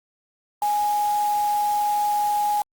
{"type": "tone in noise", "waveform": "sine", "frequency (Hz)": 830.6, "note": "G#5", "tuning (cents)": 0, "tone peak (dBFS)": -19, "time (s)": [0.62, 2.62], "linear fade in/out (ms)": 2, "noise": "white", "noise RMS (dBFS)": -37, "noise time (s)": [0.62, 2.62], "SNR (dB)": 15, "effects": ["Opus 48 kbps"]}